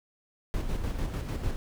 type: noise with tremolo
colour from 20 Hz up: brown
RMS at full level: -29 dBFS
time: 0.54-1.56 s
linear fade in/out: 0 ms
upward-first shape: square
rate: 6.7 Hz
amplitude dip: 45%
effects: none